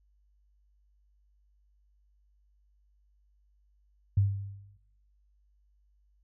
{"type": "tone with exponential decay", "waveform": "sine", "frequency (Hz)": 99.4, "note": "G2", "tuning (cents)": 25, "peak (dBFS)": -19, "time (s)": [4.17, 4.77], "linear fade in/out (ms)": 5, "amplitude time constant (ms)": 130, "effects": ["noise-tail reverb RT60 0.8 s tail -20 dB re dry", "added 50 Hz sine -64 dBFS peak until 6.23 s"]}